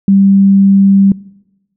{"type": "tone", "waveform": "sine", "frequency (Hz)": 196.2, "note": "G3", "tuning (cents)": 2, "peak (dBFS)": -4, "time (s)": [0.08, 1.12], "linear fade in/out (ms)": 2, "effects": ["noise-tail reverb RT60 1.0 s tail -22 dB re dry"]}